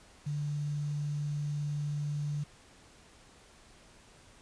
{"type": "tone with quantisation", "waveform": "sine", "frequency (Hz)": 146.83, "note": "D3", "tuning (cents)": 0, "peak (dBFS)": -31, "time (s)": [0.26, 2.44], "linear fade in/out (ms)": 10, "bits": 9, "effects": ["pink hiss -58 dBFS RMS until 4.41 s", "resampled to 22050 Hz"]}